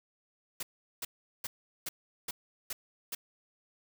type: noise bursts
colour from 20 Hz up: white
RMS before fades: -37 dBFS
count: 7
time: 0.6-3.15 s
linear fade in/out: 5 ms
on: 30 ms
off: 390 ms
effects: none